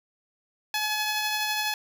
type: tone with tremolo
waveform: 10% pulse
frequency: 851 Hz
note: G#5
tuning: 42 cents sharp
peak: -16 dBFS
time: 0.74-1.74 s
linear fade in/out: 2 ms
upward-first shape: triangle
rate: 12 Hz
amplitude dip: 30%
effects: none